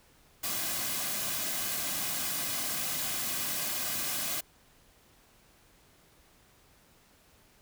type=noise with comb filter; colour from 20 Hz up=white; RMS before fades=-33 dBFS; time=0.43-4.41 s; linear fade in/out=10 ms; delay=2.2 ms; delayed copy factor=-0.55; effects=pink hiss -62 dBFS RMS until 7.61 s